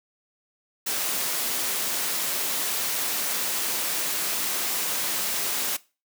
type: noise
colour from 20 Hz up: white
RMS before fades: -27 dBFS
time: 0.86-5.77 s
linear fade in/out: 10 ms
effects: noise-tail reverb RT60 0.3 s tail -20 dB re dry + high-pass 200 Hz 12 dB/octave